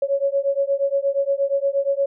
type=beating tone pair; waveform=sine; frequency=551 / 559.5 Hz; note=C#5 / C#5; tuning=-11 / +16 cents; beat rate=8.5 Hz; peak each=-21 dBFS; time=0.02-2.06 s; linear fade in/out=5 ms; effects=none